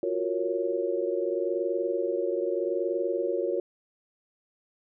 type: chord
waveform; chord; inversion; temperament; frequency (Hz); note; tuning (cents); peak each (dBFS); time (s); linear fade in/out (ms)
sine; Gb major seventh; third; equal; 349.2 / 370 / 466.2 / 554.4; F4 / Gb4 / Bb4 / Db5; 0 / 0 / 0 / 0; -31; 0.03-3.6; 2
effects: none